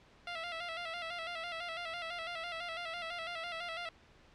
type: tone with vibrato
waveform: 10% pulse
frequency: 677 Hz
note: E5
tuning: 46 cents sharp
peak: -30 dBFS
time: 0.27-3.89 s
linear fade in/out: 2 ms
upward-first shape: square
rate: 6 Hz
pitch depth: 55 cents each way
effects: pink hiss -62 dBFS RMS until 4.34 s + low-pass 4000 Hz 12 dB/octave